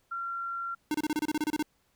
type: tone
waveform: sine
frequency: 1372 Hz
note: F6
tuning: 31 cents flat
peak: -32 dBFS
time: 0.11-0.75 s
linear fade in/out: 10 ms
type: tone bursts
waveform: square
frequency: 304.1 Hz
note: D#4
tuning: 40 cents flat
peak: -27 dBFS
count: 12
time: 0.91-1.626 s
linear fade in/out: 2 ms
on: 34 ms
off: 28 ms
effects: pink hiss -71 dBFS RMS until 1.95 s